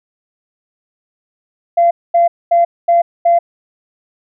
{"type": "tone bursts", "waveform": "sine", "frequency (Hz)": 686, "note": "F5", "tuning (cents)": -31, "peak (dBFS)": -6, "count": 5, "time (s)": [1.77, 3.39], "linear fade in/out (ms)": 10, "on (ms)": 140, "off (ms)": 230, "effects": ["tanh soft clip ceiling -3 dBFS"]}